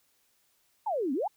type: exponential two-way sweep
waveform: sine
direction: down then up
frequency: 931 to 246.9 to 931 Hz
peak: -27 dBFS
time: 0.86-1.28 s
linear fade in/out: 10 ms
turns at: 1.13 s
effects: white hiss -70 dBFS RMS until 1.36 s